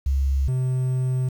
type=tone pair in turn; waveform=sine / triangle; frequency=68.1 / 128.56 Hz; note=C#2 / C3; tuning=-30 / -30 cents; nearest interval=major seventh; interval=1100 cents; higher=second; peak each=-18 dBFS; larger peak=neither; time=0.06-0.48 / 0.48-1.29 s; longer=second; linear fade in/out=5 ms; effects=8-bit